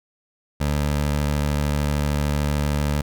20% pulse tone, 73.2 Hz, D2, 5 cents flat, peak -15 dBFS, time 0.6-3.02 s, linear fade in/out 10 ms, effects none

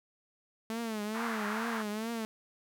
sawtooth tone with vibrato, 220 Hz, A3, in tune, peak -30 dBFS, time 0.7-2.25 s, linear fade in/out 0 ms, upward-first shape triangle, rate 2.3 Hz, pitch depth 120 cents each way
white band-pass noise, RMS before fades -38 dBFS, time 1.14-1.83 s, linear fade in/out 20 ms, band 900 to 1600 Hz, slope 24 dB/octave
effects none

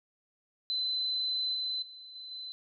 sine tone with level steps, 4037 Hz, B7, 37 cents sharp, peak -29 / -31 / -46 / -42 / -39 dBFS, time 0.7-2.52 s, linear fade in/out 0 ms, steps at 1.54 / 1.82 / 2.15 / 2.31 s, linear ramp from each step 5 ms, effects none

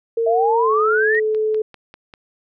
sine tone with pitch glide, 458.5 to 432.8 Hz, A#4 to A4, -29 to -29 cents, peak -16 dBFS, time 0.17-1.62 s, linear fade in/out 5 ms, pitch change -100 cents, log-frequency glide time 0.62-0.71 s
sine exponential sweep, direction up, 645 to 1939 Hz, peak -16 dBFS, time 0.26-1.2 s, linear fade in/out 10 ms
click train, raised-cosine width 0.3 ms, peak -24 dBFS, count 6, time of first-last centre 1.15-2.138 s, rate 5.06 Hz
effects none

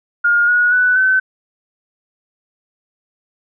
sine tone with pitch steps, 1420 / 1454 / 1488.9 / 1524.6 Hz, F6 / F#6 / F#6 / G6, +28 / -31 / +10 / -49 cents, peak -10 dBFS, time 0.24-1.2 s, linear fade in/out 10 ms, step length 240 ms, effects none

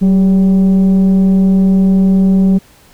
sine tone with frequency modulation, 190 Hz, F#3, 46 cents sharp, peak -4 dBFS, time 0.01-2.59 s, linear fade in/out 20 ms, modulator 210 Hz, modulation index 0.27, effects tanh soft clip ceiling -5 dBFS + pink hiss -45 dBFS RMS until 2.93 s

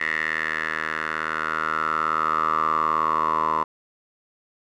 10% pulse tone with band-pass filter sweep, 78.9 Hz, D#2, 25 cents sharp, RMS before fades -24 dBFS, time 0-3.64 s, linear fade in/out 10 ms, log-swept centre 1900 to 1000 Hz, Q 7.8, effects none

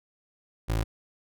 25% pulse tone, 55.2 Hz, A1, 6 cents sharp, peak -21 dBFS, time 0.68-0.84 s, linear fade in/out 20 ms, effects none

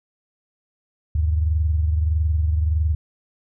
sine tone pair together, 76.89 / 98.5 Hz, D#2 / G2, -20 / +9 cents, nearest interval major third, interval 429 cents, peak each -17 / -27 dBFS, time 1.15-2.95 s, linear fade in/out 5 ms, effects none

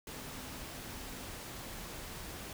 sine tone in noise, 256.6 Hz, C4, 34 cents flat, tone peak -54 dBFS, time 0.16-1.23 s, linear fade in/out 2 ms, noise pink, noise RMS -45 dBFS, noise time 0.07-2.53 s, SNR -12 dB, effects none

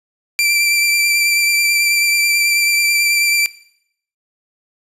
sawtooth tone with vibrato, 2349 Hz, D7, in tune, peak -9 dBFS, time 0.39-3.46 s, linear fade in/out 0 ms, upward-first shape sine, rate 9.2 Hz, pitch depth 17 cents each way, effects noise-tail reverb RT60 0.7 s tail -19 dB re dry + resampled to 32000 Hz

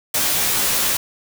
white noise with comb filter, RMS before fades -19 dBFS, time 0.14-0.97 s, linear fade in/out 5 ms, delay 14 ms, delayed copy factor -0.6, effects none

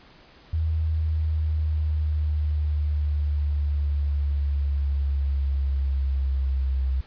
sine exponential sweep, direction down, 80 to 65.6 Hz, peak -21 dBFS, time 0.53-7.01 s, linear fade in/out 5 ms, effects pink hiss -52 dBFS RMS until 7.06 s + resampled to 11025 Hz

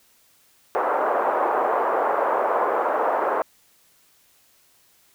pink band-pass noise, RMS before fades -22 dBFS, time 0.75-3.42 s, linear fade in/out 0 ms, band 470 to 1200 Hz, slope 24 dB/octave, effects white hiss -59 dBFS RMS until 5.14 s

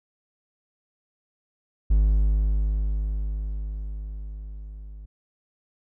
triangle tone with level ramp, 51.5 Hz, G#1, 14 cents flat, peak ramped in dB -13 to -36 dBFS, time 1.9-5.06 s, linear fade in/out 10 ms, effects none

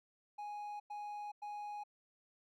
triangle tone bursts, 830 Hz, G#5, 1 cent flat, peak -40 dBFS, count 3, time 0.38-1.838 s, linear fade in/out 10 ms, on 420 ms, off 99 ms, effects none

